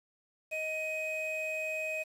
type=tone pair together; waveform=triangle; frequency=627.8 / 2514 Hz; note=D#5 / D#7; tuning=+15 / +17 cents; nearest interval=2 octaves; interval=2402 cents; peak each=-35 / -33 dBFS; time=0.51-2.04 s; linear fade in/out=20 ms; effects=resampled to 32000 Hz + 9-bit